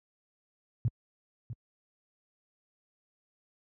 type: tone with echo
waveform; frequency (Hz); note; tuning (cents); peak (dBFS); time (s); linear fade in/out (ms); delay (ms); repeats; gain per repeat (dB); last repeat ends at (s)
sine; 116.54; A#2; 0; -23; 0.85-0.88; 0; 650; 1; -12; 1.53
effects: high-pass 60 Hz 12 dB/octave